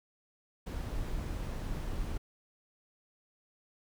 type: noise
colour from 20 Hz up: brown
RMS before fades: -36 dBFS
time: 0.66-2.18 s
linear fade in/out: 10 ms
effects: none